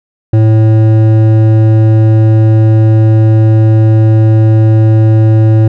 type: tone with hard clipping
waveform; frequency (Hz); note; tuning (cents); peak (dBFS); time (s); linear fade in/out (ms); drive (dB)
triangle; 110; A2; 0; -5; 0.33-5.68; 5; 14
effects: none